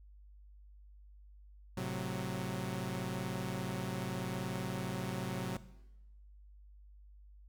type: chord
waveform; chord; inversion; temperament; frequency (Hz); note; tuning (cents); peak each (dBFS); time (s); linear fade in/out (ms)
sawtooth; F# diminished; first; equal; 110 / 130.81 / 185; A2 / C3 / F#3; 0 / 0 / 0; -39 / -36 / -35; 1.77-5.57; 5
effects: noise-tail reverb RT60 1.0 s tail -17 dB re dry + added 50 Hz sine -54 dBFS peak until 7.48 s